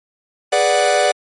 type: chord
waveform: 45% pulse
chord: G# half-diminished seventh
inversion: none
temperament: equal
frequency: 415.3 / 493.9 / 587.3 / 740 Hz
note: G#4 / B4 / D5 / F#5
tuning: 0 / 0 / 0 / 0 cents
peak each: -22 / -21 / -16 / -17 dBFS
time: 0.52-1.12 s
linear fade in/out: 10 ms
effects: MP3 48 kbps